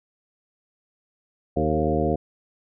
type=harmonic tone with a mistuned harmonic; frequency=77.4 Hz; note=D#2; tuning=9 cents flat; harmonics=1 / 2 / 3 / 4 / 5 / 6 / 7 / 9; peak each=-28 / -28 / -28 / -28 / -28 / -28 / -28 / -28 dBFS; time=1.56-2.16 s; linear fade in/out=10 ms; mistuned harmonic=6; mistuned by=-26 cents; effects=none